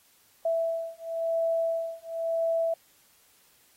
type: beating tone pair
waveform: sine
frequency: 660 / 660.96 Hz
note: E5 / E5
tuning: +2 / +4 cents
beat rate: 0.96 Hz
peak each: -29 dBFS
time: 0.45-2.74 s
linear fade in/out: 5 ms
effects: white hiss -62 dBFS RMS until 3.76 s + AAC 48 kbps